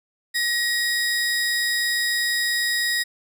35% pulse tone pair together, 1897 / 5003 Hz, A#6 / D#8, +30 / +9 cents, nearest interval octave + perfect fourth, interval 1679 cents, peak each -20 / -24 dBFS, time 0.34-3.04 s, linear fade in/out 20 ms, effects none

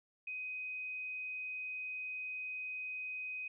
sine tone, 2510 Hz, D#7, 15 cents sharp, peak -39 dBFS, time 0.27-3.48 s, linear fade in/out 5 ms, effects none

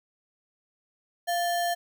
sine tone with sample-and-hold, 694 Hz, F5, 11 cents flat, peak -24 dBFS, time 1.27-1.75 s, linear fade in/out 20 ms, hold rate 2450 Hz, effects none

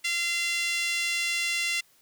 5% pulse tone with high-pass filter, 687 Hz, F5, 29 cents flat, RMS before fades -28 dBFS, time 0.04-1.81 s, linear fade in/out 10 ms, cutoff 2300 Hz, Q 5.7, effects white hiss -62 dBFS RMS until 2.01 s

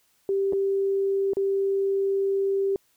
sine tone with dropouts, 392 Hz, G4, in tune, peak -21 dBFS, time 0.29-2.76 s, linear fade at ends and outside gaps 1 ms, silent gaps 0.525-0.532 / 1.334-1.369 s, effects white hiss -66 dBFS RMS until 2.96 s

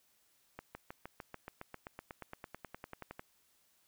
accelerating click train, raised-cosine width 0.5 ms, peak -29 dBFS, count 23, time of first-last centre 0.59-3.195 s, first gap 160 ms, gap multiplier 0.97, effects white hiss -72 dBFS RMS until 3.87 s

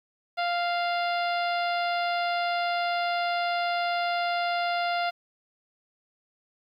harmonic tone, 697 Hz, F5, 4 cents flat, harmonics 1 / 2 / 3 / 4 / 5 / 6 / 7, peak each -26 / -32 / -36 / -38 / -40 / -42 / -43 dBFS, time 0.37-5.11 s, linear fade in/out 20 ms, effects 10-bit

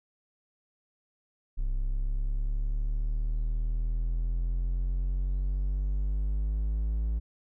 triangle exponential sweep, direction up, 32.7 to 55 Hz, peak -24 dBFS, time 1.57-7.2 s, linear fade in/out 20 ms, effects none

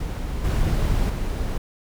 brown noise with level steps, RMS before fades -27 / -21 / -25 dBFS, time 0-1.58 s, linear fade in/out 5 ms, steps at 0.44 / 1.09 s, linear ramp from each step 10 ms, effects none

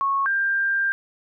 sine tone pair in turn, 1100 / 1590.6 Hz, C#6 / G6, -14 / +25 cents, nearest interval tritone, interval 639 cents, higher second, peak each -19 dBFS, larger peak neither, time 0.01-0.26 / 0.26-0.92 s, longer second, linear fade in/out 0 ms, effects none

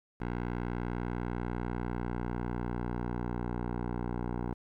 10% pulse tone with low-pass filter sweep, 60.1 Hz, B1, 46 cents flat, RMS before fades -35 dBFS, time 0.2-4.54 s, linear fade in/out 10 ms, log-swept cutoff 1700 to 1000 Hz, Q 1.1, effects 11-bit

